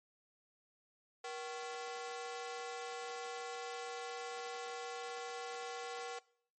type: ring-modulated tone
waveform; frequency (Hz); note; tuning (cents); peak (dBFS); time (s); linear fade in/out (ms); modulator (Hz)
sawtooth; 621; D#5; -3; -35; 1.24-6.19; 5; 145
effects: noise-tail reverb RT60 0.6 s tail -22 dB re dry + MP3 32 kbps